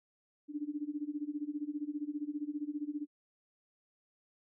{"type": "tone with tremolo", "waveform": "sine", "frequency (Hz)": 295.2, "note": "D4", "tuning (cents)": 9, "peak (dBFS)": -32, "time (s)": [0.48, 3.07], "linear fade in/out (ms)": 50, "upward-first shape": "sine", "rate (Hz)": 15, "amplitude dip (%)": 90, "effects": []}